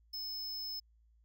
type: tone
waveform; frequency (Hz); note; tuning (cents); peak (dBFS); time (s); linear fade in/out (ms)
square; 5210; E8; -21; -39; 0.13-0.8; 10
effects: added 56 Hz sine -64 dBFS peak until 1.24 s